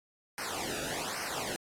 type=noise with flanger; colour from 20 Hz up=pink; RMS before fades=-36 dBFS; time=0.38-1.56 s; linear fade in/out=0 ms; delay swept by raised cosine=0.27 to 0.96 ms; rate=1.2 Hz; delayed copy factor=-1; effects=low-pass 11000 Hz 12 dB/octave + AAC 64 kbps